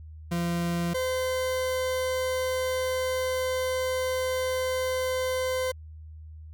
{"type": "tone pair in turn", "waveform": "40% pulse", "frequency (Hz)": [171.6, 514.2], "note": ["F3", "C5"], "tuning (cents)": [-30, -30], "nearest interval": "octave + perfect fifth", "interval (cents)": 1900, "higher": "second", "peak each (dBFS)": -25, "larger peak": "neither", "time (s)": [[0.31, 0.94], [0.94, 5.72]], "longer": "second", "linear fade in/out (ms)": 10, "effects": ["added 78 Hz sine -41 dBFS peak until 6.53 s"]}